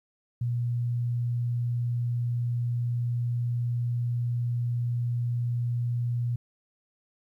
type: tone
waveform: sine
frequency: 120.2 Hz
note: B2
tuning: 46 cents flat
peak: -25 dBFS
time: 0.41-6.36 s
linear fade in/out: 5 ms
effects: 11-bit